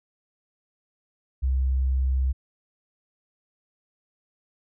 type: tone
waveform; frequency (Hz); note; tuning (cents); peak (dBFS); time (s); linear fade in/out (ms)
sine; 65.41; C2; 0; -20; 1.42-2.33; 20
effects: none